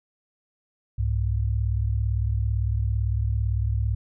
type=tone pair together; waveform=sine; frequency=66.01 / 103.83 Hz; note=C2 / G#2; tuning=+16 / 0 cents; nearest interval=minor sixth; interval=784 cents; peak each=-24 dBFS; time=0.98-3.95 s; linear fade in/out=10 ms; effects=none